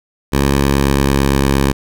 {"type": "tone with pitch glide", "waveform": "10% pulse", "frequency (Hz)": [69.3, 68.42], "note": ["C#2", "C#2"], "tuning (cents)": [0, -22], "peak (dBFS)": -3, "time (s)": [0.32, 1.73], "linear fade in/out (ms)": 20, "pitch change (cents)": -22, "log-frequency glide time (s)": [0.6, 1.47], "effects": []}